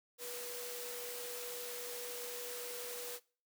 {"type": "tone in noise", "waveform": "sine", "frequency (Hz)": 487.2, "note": "B4", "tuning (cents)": -24, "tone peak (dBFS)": -46, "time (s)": [0.18, 3.2], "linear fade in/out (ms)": 50, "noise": "white", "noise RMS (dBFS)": -45, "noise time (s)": [0.18, 3.2], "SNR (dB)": -4, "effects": ["noise-tail reverb RT60 0.4 s tail -22 dB re dry", "high-pass 300 Hz 12 dB/octave"]}